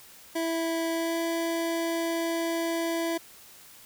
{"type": "tone with pitch glide", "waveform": "25% pulse", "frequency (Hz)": [329.6, 332.7], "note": ["E4", "E4"], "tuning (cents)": [0, 16], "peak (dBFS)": -23, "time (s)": [0.35, 3.18], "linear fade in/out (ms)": 10, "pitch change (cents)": 16, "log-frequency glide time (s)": [0.91, 1.19], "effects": ["white hiss -51 dBFS RMS until 3.85 s"]}